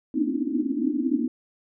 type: band-pass noise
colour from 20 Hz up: white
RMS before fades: -25 dBFS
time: 0.14-1.28 s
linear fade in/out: 2 ms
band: 240 to 320 Hz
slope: 96 dB/octave
effects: none